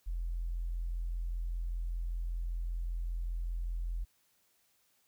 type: tone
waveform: sine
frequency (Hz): 42.56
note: F1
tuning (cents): -44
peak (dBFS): -32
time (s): 0.06-4.05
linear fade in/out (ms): 20
effects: tanh soft clip ceiling -28 dBFS + white hiss -72 dBFS RMS until 5.07 s